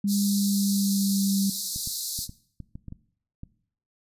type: tone with pitch glide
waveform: sine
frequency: 201.6 to 196.43 Hz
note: G3 to G3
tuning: +49 to +4 cents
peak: -22 dBFS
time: 0.04-1.5 s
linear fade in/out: 5 ms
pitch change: -45 cents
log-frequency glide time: 0.14-1.22 s
type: high-pass noise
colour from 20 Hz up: pink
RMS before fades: -31 dBFS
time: 0.07-2.28 s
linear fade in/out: 50 ms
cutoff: 3900 Hz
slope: 96 dB/octave
type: clicks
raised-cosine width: 5 ms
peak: -26 dBFS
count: 9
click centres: 1.761 / 1.874 / 2.19 / 2.294 / 2.603 / 2.755 / 2.883 / 2.924 / 3.434 s
effects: noise-tail reverb RT60 0.6 s tail -19 dB re dry + resampled to 32000 Hz